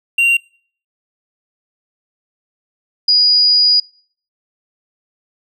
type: tone pair in turn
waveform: triangle / sine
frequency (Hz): 2763 / 4903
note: F7 / D#8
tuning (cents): -19 / -26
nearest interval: minor seventh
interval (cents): 993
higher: second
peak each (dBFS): -8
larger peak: neither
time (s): 0.18-0.37 / 3.08-3.8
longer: second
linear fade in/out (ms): 5
effects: noise-tail reverb RT60 0.5 s tail -25 dB re dry